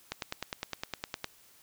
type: click train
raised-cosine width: 0.2 ms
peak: -16 dBFS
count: 12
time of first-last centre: 0.12-1.244 s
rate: 9.79 Hz
effects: white hiss -60 dBFS RMS until 1.62 s